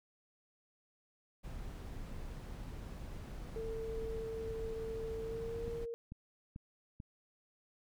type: noise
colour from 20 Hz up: brown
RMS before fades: -45 dBFS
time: 1.43-5.86 s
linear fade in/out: 20 ms
type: tone with pitch glide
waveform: sine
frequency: 448.2 to 465.1 Hz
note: A4 to A#4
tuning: +32 to -4 cents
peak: -39 dBFS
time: 3.56-5.94 s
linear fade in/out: 0 ms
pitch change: +64 cents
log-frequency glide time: 5.2-5.67 s
type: click train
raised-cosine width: 5 ms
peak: -34 dBFS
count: 4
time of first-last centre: 5.68-7.002 s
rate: 2.27 Hz
effects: none